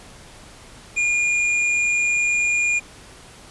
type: tone with hard clipping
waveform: sine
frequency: 2423 Hz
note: D#7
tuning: 47 cents flat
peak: -19 dBFS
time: 0.96-2.8 s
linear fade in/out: 20 ms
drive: 10 dB
effects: pink hiss -44 dBFS RMS until 3.5 s + resampled to 24000 Hz